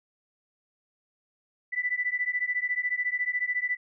sine beating tone pair, 1975.5 / 1989.5 Hz, B6 / B6, 0 / +12 cents, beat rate 14 Hz, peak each -29 dBFS, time 1.72-3.77 s, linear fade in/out 20 ms, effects none

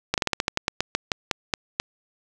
slowing click train, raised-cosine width 0.2 ms, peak -4 dBFS, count 15, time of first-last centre 0.14-1.8 s, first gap 38 ms, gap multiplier 1.16, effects none

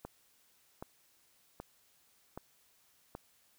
click train, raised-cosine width 1 ms, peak -28 dBFS, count 5, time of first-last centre 0.05-3.151 s, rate 1.29 Hz, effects white hiss -69 dBFS RMS until 3.58 s

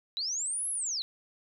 sine linear two-way sweep, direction up then down, 3836 to 11175 to 3836 Hz, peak -30 dBFS, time 0.17-1.02 s, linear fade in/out 0 ms, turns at 0.69 s, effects none

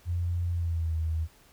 sine tone with pitch glide, 87 to 80.24 Hz, F2 to E2, -6 to -46 cents, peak -26 dBFS, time 0.05-1.28 s, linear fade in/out 50 ms, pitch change -140 cents, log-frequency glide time 0.5-0.95 s, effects pink hiss -59 dBFS RMS until 1.52 s

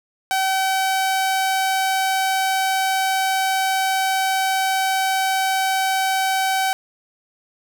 sawtooth tone, 765 Hz, G5, 42 cents flat, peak -14 dBFS, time 0.31-6.73 s, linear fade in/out 0 ms, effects none

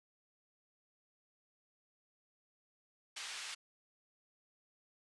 pink band-pass noise, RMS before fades -45 dBFS, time 3.16-3.55 s, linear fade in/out 10 ms, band 1800 to 7200 Hz, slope 12 dB/octave, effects resampled to 24000 Hz

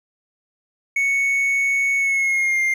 triangle tone with pitch glide, 2217 to 2110 Hz, C#7 to C7, 0 to +14 cents, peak -15 dBFS, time 0.96-2.74 s, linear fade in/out 5 ms, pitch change -86 cents, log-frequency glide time 1.97-2.61 s, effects none

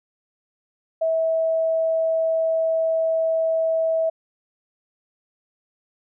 sine tone, 649 Hz, E5, 27 cents flat, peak -18 dBFS, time 1.01-4.1 s, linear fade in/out 10 ms, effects none

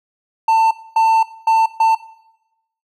triangle tone bursts at uneven times, 894 Hz, A5, 27 cents sharp, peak -8 dBFS, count 4, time 0.48-0.71 / 0.96-1.23 / 1.47-1.66 / 1.8-1.95 s, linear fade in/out 5 ms, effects noise-tail reverb RT60 0.9 s tail -18 dB re dry

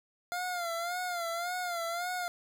25% pulse tone with vibrato, 698.5 Hz, F5, in tune, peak -29 dBFS, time 0.32-2.28 s, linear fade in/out 0 ms, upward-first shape sine, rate 1.8 Hz, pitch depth 75 cents each way, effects none

